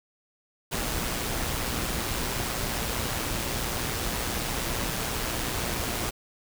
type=noise with amplitude modulation; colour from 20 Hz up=pink; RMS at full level=-28 dBFS; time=0.71-6.11 s; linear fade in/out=20 ms; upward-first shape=sine; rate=119 Hz; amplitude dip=40%; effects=none